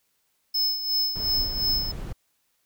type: tone with tremolo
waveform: square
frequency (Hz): 5210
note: E8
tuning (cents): -21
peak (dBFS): -21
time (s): 0.54-1.92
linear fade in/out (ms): 10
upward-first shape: sine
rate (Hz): 2.8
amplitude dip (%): 65
type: noise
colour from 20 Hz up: brown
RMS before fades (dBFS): -33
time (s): 1.15-2.13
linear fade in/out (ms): 10
effects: white hiss -71 dBFS RMS until 2.65 s